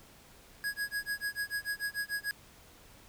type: tone with tremolo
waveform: square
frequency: 1661.2 Hz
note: G#6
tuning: in tune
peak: -31 dBFS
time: 0.64-2.31 s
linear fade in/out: 0 ms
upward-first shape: sine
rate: 6.8 Hz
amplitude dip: 100%
effects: pink hiss -57 dBFS RMS until 3.08 s